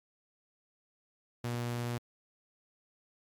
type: tone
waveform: sawtooth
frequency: 120 Hz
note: B2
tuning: 49 cents flat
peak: -29 dBFS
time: 1.44-1.98 s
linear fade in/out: 5 ms
effects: MP3 96 kbps